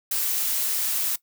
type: noise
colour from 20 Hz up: blue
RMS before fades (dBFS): -25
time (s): 0.11-1.16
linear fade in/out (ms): 5
effects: noise-tail reverb RT60 0.1 s tail -19 dB re dry